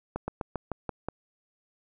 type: slowing click train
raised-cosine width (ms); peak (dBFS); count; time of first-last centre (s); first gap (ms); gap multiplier
1; -17; 7; 0.16-1.086; 120; 1.1
effects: none